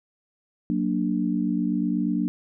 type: chord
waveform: sine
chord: Gb augmented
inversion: none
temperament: equal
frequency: 185 / 233.1 / 293.7 Hz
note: Gb3 / Bb3 / D4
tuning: 0 / 0 / 0 cents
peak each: -26 dBFS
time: 0.7-2.28 s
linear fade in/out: 0 ms
effects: none